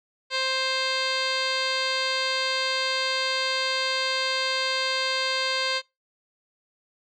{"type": "tone with low-pass filter", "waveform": "10% pulse", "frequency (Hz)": 525, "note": "C5", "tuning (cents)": 6, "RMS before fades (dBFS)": -26, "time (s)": [0.3, 5.82], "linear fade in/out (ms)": 50, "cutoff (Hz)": 4700, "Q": 9.5, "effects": ["noise-tail reverb RT60 0.2 s tail -21 dB re dry"]}